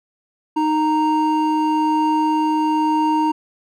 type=tone pair together; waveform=triangle; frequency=310 / 929 Hz; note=D#4 / A#5; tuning=-6 / -6 cents; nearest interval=octave + perfect fifth; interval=1900 cents; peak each=-16 dBFS; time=0.56-3.32 s; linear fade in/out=10 ms; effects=none